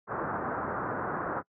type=low-pass noise; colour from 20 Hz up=white; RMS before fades=-33 dBFS; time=0.07-1.43 s; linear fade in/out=50 ms; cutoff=1500 Hz; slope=48 dB/octave; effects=noise-tail reverb RT60 0.1 s tail -25 dB re dry + high-pass 100 Hz 12 dB/octave